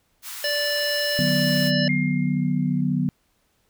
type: high-pass noise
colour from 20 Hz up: white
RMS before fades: -35 dBFS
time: 0.22-1.72 s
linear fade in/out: 50 ms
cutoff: 910 Hz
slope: 48 dB/octave
type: harmonic tone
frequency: 585 Hz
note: D5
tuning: 7 cents flat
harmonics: 1 / 3 / 5 / 7 / 9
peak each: -26 / -27 / -30 / -33 / -27 dBFS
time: 0.44-1.88 s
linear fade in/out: 2 ms
type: chord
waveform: sine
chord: B minor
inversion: first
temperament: equal with one note detuned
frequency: 150.26 / 185 / 246.9 Hz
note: D3 / F#3 / B3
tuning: +40 / 0 / 0 cents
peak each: -24 dBFS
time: 1.19-3.09 s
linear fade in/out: 0 ms
type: tone with exponential decay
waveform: sine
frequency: 2122 Hz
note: C7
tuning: 24 cents sharp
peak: -22 dBFS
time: 1.89-2.81 s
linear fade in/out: 2 ms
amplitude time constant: 200 ms
effects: pink hiss -67 dBFS RMS until 3.69 s

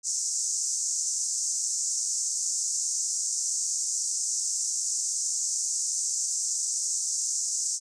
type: band-pass noise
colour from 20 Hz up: white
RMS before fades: -29 dBFS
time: 0.03-7.8 s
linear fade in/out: 50 ms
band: 5800 to 7900 Hz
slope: 48 dB/octave
effects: resampled to 22050 Hz

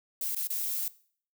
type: noise with dropouts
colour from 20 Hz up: violet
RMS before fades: -32 dBFS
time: 0.21-0.88 s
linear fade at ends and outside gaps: 2 ms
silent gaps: 0.349-0.364 / 0.472-0.502 s
effects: noise-tail reverb RT60 0.5 s tail -19 dB re dry

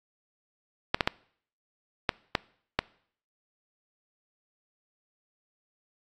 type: clicks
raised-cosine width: 0.3 ms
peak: -6 dBFS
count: 6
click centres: 0.945 / 1.008 / 1.075 / 2.092 / 2.352 / 2.79 s
effects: noise-tail reverb RT60 0.6 s tail -24 dB re dry + AAC 48 kbps

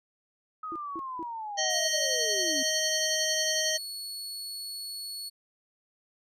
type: linear sweep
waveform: sine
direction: down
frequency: 1278 to 256.4 Hz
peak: -34 dBFS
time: 0.63-2.63 s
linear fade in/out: 5 ms
type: tone bursts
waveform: sine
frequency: 331.1 Hz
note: E4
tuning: 8 cents sharp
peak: -36 dBFS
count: 3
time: 0.72-1.228 s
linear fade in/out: 0 ms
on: 36 ms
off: 200 ms
type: harmonic tone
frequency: 626 Hz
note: D#5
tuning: 10 cents sharp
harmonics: 1 / 3 / 5 / 7 / 9 / 10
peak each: -33 / -33 / -33 / -33 / -33 / -33 dBFS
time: 1.57-3.78 s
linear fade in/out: 20 ms
type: tone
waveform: sawtooth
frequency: 4393 Hz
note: C#8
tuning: 16 cents flat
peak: -33 dBFS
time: 1.69-5.3 s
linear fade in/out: 20 ms
effects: resampled to 32000 Hz

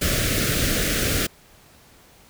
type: band-stop noise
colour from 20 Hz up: pink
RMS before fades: -22 dBFS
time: 0.01-1.27 s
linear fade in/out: 10 ms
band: 640 to 1300 Hz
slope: 48 dB/octave
effects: pink hiss -52 dBFS RMS until 2.29 s

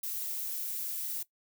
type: noise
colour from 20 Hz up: violet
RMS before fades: -36 dBFS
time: 0.03-1.23 s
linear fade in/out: 5 ms
effects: noise-tail reverb RT60 0.1 s tail -18 dB re dry

